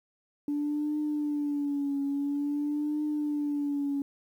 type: tone with vibrato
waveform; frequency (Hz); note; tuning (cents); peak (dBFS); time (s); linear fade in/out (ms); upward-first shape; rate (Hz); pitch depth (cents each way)
sine; 290; D4; -22; -26; 0.48-4.02; 2; triangle; 0.49; 68
effects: tanh soft clip ceiling -23 dBFS + 10-bit